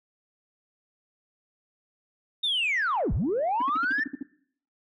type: linear two-way sweep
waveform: sine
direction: down then up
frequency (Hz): 3729 to 30.2 to 1823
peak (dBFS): -22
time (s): 2.43-4.04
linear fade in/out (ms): 10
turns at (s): 3.13
type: tone bursts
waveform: sine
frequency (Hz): 277.2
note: C#4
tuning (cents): 0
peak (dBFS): -28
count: 9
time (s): 3.6-4.229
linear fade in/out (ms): 5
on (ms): 21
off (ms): 55
effects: noise-tail reverb RT60 0.6 s tail -19 dB re dry + tanh soft clip ceiling -20 dBFS